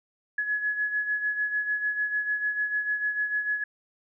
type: beating tone pair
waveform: sine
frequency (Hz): 1691 / 1697.7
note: G#6 / G#6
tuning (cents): +31 / +38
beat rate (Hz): 6.7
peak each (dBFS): -26 / -33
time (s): 0.38-3.64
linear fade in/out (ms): 5
effects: none